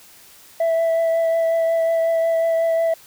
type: tone with vibrato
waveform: sine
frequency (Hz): 659.3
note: E5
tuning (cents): 0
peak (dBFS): -13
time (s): 0.6-2.94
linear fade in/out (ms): 5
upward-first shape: triangle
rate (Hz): 5.5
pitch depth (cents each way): 15
effects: tanh soft clip ceiling -15 dBFS + white hiss -47 dBFS RMS until 3.06 s